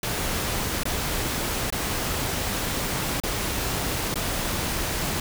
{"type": "noise with dropouts", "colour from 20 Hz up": "pink", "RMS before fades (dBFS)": -27, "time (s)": [0.03, 5.2], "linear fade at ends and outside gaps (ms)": 2, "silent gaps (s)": [[0.834, 0.854], [1.703, 1.724], [3.201, 3.235], [4.142, 4.156]], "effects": []}